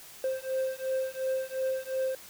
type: beating tone pair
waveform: triangle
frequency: 523.3 / 526.1 Hz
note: C5 / C5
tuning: 0 / +9 cents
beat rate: 2.8 Hz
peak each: -30 dBFS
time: 0.24-2.15 s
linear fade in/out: 2 ms
effects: white hiss -49 dBFS RMS until 2.29 s